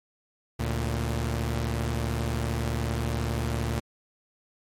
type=tone pair together; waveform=sawtooth; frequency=72.6 / 115.25 Hz; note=D2 / A#2; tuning=-19 / -19 cents; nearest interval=minor sixth; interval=800 cents; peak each=-25 dBFS; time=0.59-3.8 s; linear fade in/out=10 ms; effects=MP3 64 kbps